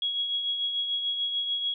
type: tone with tremolo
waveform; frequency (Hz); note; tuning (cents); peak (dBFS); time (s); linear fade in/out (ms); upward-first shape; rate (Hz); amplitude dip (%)
sine; 3322; G#7; 0; -24; 0.02-1.74; 2; triangle; 6.8; 50
effects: none